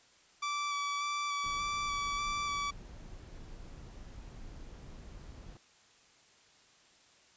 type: tone with vibrato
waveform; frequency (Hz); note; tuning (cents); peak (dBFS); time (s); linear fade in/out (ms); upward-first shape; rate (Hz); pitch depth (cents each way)
sawtooth; 1156; D6; -28; -29; 0.42-2.71; 10; square; 1.7; 12
type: noise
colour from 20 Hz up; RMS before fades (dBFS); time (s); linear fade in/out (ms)
brown; -48; 1.44-5.57; 0
effects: white hiss -63 dBFS RMS until 7.36 s + resampled to 16000 Hz